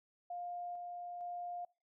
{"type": "tone with tremolo", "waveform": "sine", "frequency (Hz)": 705, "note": "F5", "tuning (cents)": 16, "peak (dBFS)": -40, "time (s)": [0.3, 1.65], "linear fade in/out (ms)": 5, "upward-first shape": "square", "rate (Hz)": 1.1, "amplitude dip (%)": 25, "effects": ["noise-tail reverb RT60 0.3 s tail -23 dB re dry"]}